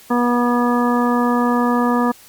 harmonic tone, 242.2 Hz, B3, 34 cents flat, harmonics 1 / 2 / 3 / 4 / 5 / 7, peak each -16 / -22 / -25 / -22 / -23 / -30 dBFS, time 0.1-2.12 s, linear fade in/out 10 ms, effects white hiss -45 dBFS RMS until 2.28 s + Opus 48 kbps

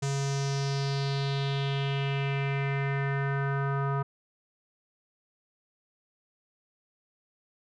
square tone with low-pass filter sweep, 138.59 Hz, C#3, in tune, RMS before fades -29 dBFS, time 0.02-4.03 s, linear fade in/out 10 ms, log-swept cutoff 7100 to 1200 Hz, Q 3.5, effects none

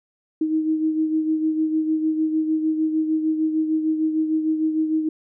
sine beating tone pair, 313.7 / 320.3 Hz, D#4 / E4, +14 / -50 cents, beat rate 6.6 Hz, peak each -19 / -28 dBFS, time 0.41-5.09 s, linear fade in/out 5 ms, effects none

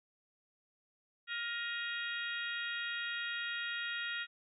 harmonic tone with a mistuned harmonic, 470.4 Hz, A#4, 16 cents sharp, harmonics 3 / 4 / 5 / 6 / 7 / 8, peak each -41 / -40 / -46 / -48 / -45 / -47 dBFS, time 1.27-4.27 s, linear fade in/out 50 ms, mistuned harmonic 5, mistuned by +96 cents, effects none

